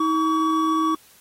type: tone pair together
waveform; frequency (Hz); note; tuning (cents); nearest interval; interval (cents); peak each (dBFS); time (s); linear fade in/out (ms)
triangle; 319.3 / 1132.9; D#4 / C#6; +45 / +37; octave + minor seventh; 2192; -19; 0-0.95; 5
effects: white hiss -53 dBFS RMS until 1.2 s + AAC 48 kbps